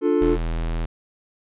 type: chord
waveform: triangle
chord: D minor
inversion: none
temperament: just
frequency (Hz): 293.7 / 352.4 / 440.5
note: D4 / F4 / A4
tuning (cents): 0 / +16 / +2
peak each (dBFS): -19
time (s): 0.01-0.38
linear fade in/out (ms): 50
type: tone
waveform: square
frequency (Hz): 41.2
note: E1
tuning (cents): 0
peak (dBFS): -23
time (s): 0.21-0.86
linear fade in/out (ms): 10
effects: resampled to 8000 Hz